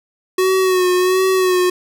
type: tone with vibrato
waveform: square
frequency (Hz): 370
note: F#4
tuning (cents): 0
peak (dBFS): -13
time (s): 0.38-1.7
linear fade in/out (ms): 5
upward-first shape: sine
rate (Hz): 1.4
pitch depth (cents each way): 39
effects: none